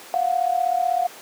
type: tone pair together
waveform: sine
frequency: 695 / 731 Hz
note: F5 / F#5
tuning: -9 / -21 cents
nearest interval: minor second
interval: 88 cents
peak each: -21 dBFS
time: 0.14-1.07 s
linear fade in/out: 0 ms
effects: pink hiss -41 dBFS RMS until 1.21 s + high-pass 400 Hz 12 dB/octave